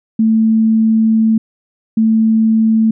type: tone pair in turn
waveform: sine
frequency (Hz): 221.8 / 221.8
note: A3 / A3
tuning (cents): +14 / +14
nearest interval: unison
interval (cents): 0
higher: neither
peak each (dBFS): -8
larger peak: neither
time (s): 0.19-1.38 / 1.97-2.91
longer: first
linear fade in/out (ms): 5
effects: none